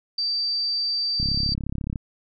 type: tone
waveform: sine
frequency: 4654 Hz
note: D8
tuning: 17 cents flat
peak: -22 dBFS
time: 0.18-1.54 s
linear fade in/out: 5 ms
type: click train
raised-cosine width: 5 ms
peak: -16 dBFS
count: 27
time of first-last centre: 1.2-1.958 s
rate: 34.3 Hz
effects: none